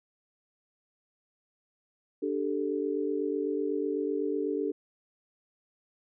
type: chord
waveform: sine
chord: D suspended fourth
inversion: none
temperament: equal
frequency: 293.7 / 392 / 440 Hz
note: D4 / G4 / A4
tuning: 0 / 0 / 0 cents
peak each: -32 dBFS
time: 2.22-4.72 s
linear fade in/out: 10 ms
effects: none